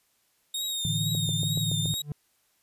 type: tone with vibrato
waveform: sawtooth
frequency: 3707 Hz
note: A#7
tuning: 10 cents flat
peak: -26 dBFS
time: 0.54-2.02 s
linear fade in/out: 5 ms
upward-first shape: triangle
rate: 2.2 Hz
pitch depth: 58 cents each way
type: chord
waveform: sine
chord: A suspended fourth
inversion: none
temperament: equal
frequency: 110 / 146.83 / 164.81 Hz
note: A2 / D3 / E3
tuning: 0 / 0 / 0 cents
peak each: -31 dBFS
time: 0.85-1.94 s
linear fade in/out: 0 ms
type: click train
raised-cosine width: 2 ms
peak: -24 dBFS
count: 6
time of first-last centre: 1.15-1.857 s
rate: 7.07 Hz
type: tone with exponential growth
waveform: triangle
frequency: 146.83 Hz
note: D3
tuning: in tune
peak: -24 dBFS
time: 1.98-2.12 s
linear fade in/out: 2 ms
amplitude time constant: 29 ms
effects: white hiss -69 dBFS RMS until 2.62 s + resampled to 32000 Hz